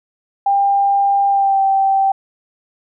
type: tone with pitch glide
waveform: sine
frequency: 797 to 778.8 Hz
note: G5 to G5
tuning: +28 to -12 cents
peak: -11 dBFS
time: 0.46-2.12 s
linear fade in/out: 5 ms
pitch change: -40 cents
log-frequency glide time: 1.28-1.61 s
effects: none

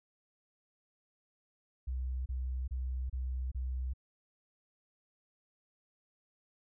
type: tone bursts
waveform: sine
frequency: 63.8 Hz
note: C2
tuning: 43 cents flat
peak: -33 dBFS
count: 5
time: 1.87-3.936 s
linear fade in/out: 10 ms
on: 390 ms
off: 29 ms
effects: none

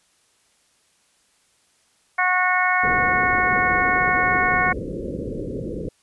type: harmonic tone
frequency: 365.5 Hz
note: F#4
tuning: 21 cents flat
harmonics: 2 / 3 / 4 / 5 / 6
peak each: -23 / -23 / -23 / -23 / -23 dBFS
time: 2.18-4.73 s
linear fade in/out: 10 ms
type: low-pass noise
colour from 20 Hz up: white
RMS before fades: -29 dBFS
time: 2.83-5.89 s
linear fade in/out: 5 ms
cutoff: 540 Hz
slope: 96 dB/octave
effects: white hiss -62 dBFS RMS until 6.02 s + resampled to 24000 Hz

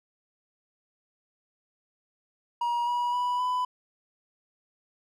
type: tone with pitch steps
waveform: triangle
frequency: 953 / 968 / 983.2 / 998.6 Hz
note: A#5 / B5 / B5 / B5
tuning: +38 / -35 / -8 / +19 cents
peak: -23 dBFS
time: 2.61-3.65 s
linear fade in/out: 5 ms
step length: 260 ms
effects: none

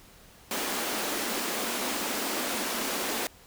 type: high-pass noise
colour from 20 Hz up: pink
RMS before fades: -31 dBFS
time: 0.51-3.27 s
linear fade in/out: 0 ms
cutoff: 210 Hz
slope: 48 dB/octave
effects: pink hiss -54 dBFS RMS until 3.46 s

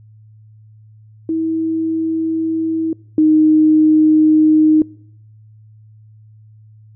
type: tone pair in turn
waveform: sine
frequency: 322.9 / 310.2 Hz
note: E4 / D#4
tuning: -36 / -5 cents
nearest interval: minor second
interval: 69 cents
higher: first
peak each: -15 / -8 dBFS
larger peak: second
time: 1.29-2.93 / 3.18-4.82 s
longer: neither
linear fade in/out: 2 ms
effects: noise-tail reverb RT60 0.8 s tail -25 dB re dry + added 108 Hz sine -41 dBFS peak until 6.95 s

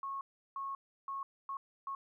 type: tone bursts at uneven times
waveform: sine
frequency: 1095 Hz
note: C#6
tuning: 22 cents flat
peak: -37 dBFS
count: 5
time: 0.03-0.21 / 0.56-0.75 / 1.08-1.23 / 1.49-1.57 / 1.87-1.95 s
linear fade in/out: 2 ms
effects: 13-bit

